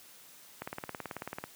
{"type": "click train", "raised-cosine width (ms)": 0.5, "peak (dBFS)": -22, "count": 16, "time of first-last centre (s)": [0.62, 1.44], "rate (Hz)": 18.3, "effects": ["white hiss -55 dBFS RMS until 1.55 s", "high-pass 100 Hz 12 dB/octave"]}